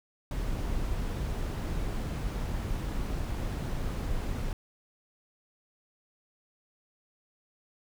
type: noise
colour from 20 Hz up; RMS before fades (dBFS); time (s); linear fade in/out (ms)
brown; -32; 0.31-4.53; 2
effects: none